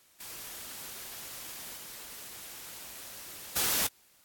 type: noise with level steps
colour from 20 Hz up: white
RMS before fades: -43 / -45 / -28 dBFS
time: 0.2-3.87 s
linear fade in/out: 5 ms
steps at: 1.77 / 3.56 s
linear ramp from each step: 5 ms
effects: white hiss -63 dBFS RMS until 4.24 s + AAC 64 kbps